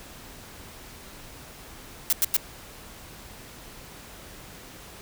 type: noise bursts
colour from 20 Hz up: blue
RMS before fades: -21 dBFS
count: 3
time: 2.1-2.366 s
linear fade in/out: 0 ms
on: 26 ms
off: 94 ms
effects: pink hiss -45 dBFS RMS until 5.01 s